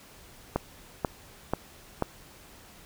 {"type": "click train", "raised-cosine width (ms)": 1, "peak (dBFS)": -11, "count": 4, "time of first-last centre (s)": [0.56, 2.023], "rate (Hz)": 2.05, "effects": ["pink hiss -52 dBFS RMS until 2.85 s"]}